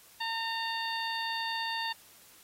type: harmonic tone with a mistuned harmonic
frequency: 909 Hz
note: A#5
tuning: 44 cents flat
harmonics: 1 / 2 / 3 / 4 / 5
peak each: -35 / -37 / -40 / -39 / -40 dBFS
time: 0.2-1.93 s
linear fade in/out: 10 ms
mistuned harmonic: 3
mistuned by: +38 cents
effects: white hiss -57 dBFS RMS until 2.43 s + AAC 48 kbps